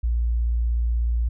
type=tone; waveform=sine; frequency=58.27 Hz; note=A#1; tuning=in tune; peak=-19 dBFS; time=0.03-1.29 s; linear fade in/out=10 ms; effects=none